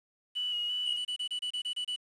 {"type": "tone with vibrato", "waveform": "sine", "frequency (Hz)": 2930, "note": "F#7", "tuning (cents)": -18, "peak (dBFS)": -30, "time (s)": [0.35, 0.98], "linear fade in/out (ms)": 20, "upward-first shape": "square", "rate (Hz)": 2.9, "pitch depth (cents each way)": 21}
{"type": "tone bursts", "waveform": "triangle", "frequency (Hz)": 2960, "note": "F#7", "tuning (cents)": 0, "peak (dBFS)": -30, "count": 10, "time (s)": [0.85, 1.962], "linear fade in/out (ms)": 10, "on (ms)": 86, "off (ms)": 28}
{"effects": ["resampled to 24000 Hz", "9-bit"]}